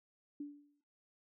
sine tone with exponential decay, 290 Hz, D4, 22 cents flat, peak -38 dBFS, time 0.4-0.81 s, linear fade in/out 5 ms, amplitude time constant 87 ms, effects noise-tail reverb RT60 0.5 s tail -21 dB re dry

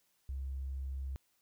triangle tone with tanh clipping, 67 Hz, C2, 42 cents sharp, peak -36 dBFS, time 0.29-1.16 s, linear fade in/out 0 ms, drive 3 dB, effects white hiss -75 dBFS RMS until 1.41 s

